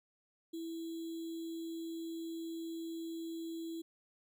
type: tone with sample-and-hold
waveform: sine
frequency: 329.6 Hz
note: E4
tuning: in tune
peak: -39 dBFS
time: 0.53-3.82 s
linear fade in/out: 10 ms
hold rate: 3675 Hz
effects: none